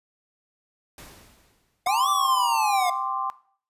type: noise with exponential decay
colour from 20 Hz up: pink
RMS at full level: -42 dBFS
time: 0.98-2 s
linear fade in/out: 2 ms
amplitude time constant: 220 ms
type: linear two-way sweep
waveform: square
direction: up then down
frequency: 700 to 1178 to 704 Hz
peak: -22 dBFS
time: 1.86-2.9 s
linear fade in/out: 5 ms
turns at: 2.09 s
type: chord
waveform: sine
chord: G suspended fourth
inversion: none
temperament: just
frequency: 784 / 1045.3 / 1176 Hz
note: G5 / C6 / D6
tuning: 0 / -2 / +2 cents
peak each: -31 / -28 / -31 dBFS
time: 1.87-3.3 s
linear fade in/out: 0 ms
effects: noise-tail reverb RT60 0.5 s tail -17 dB re dry + resampled to 32000 Hz